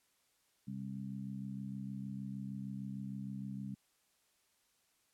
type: harmonic tone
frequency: 66.5 Hz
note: C2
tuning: 29 cents sharp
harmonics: 2 / 3 / 4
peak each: -45 / -42 / -51 dBFS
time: 0.67-3.75 s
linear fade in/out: 10 ms
effects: white hiss -75 dBFS RMS until 5.13 s + low-pass 12000 Hz 12 dB/octave